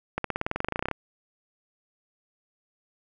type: accelerating click train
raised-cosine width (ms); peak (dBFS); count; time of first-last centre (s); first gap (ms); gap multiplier
0.5; -12; 18; 0.18-0.913; 63; 0.95
effects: none